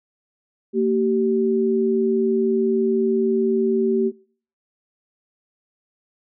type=tone pair together; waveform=sine; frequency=229 / 385.1 Hz; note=A#3 / G4; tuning=-31 / -31 cents; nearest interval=major sixth; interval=900 cents; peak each=-20 / -18 dBFS; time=0.73-4.12 s; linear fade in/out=50 ms; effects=noise-tail reverb RT60 0.5 s tail -23 dB re dry